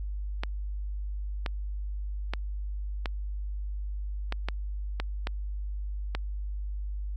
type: clicks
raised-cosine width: 0.3 ms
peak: -15 dBFS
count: 9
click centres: 0.435 / 1.462 / 2.336 / 3.058 / 4.324 / 4.486 / 5 / 5.271 / 6.15 s
effects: added 50 Hz sine -31 dBFS peak until 7.16 s